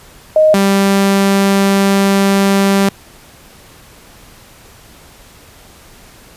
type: tone pair in turn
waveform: sine / sawtooth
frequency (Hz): 622.3 / 196.81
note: D#5 / G3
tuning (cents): 0 / +7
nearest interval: octave + minor sixth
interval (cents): 1993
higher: first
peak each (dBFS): -5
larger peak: neither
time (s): 0.36-0.54 / 0.54-2.89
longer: second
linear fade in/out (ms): 2
effects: pink hiss -41 dBFS RMS until 6.36 s + resampled to 32000 Hz